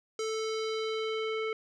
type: tone with low-pass filter sweep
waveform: square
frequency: 440 Hz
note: A4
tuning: in tune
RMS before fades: -33 dBFS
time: 0.19-1.53 s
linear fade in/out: 2 ms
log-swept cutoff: 6500 to 2400 Hz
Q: 2.2
effects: none